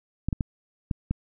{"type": "clicks", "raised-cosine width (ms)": 5, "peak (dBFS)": -13, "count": 5, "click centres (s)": [0.286, 0.328, 0.408, 0.912, 1.11], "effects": []}